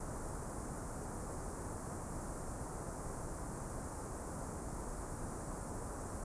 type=band-stop noise; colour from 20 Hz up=pink; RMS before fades=-43 dBFS; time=0-6.24 s; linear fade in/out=5 ms; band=1300 to 7900 Hz; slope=24 dB/octave; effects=resampled to 22050 Hz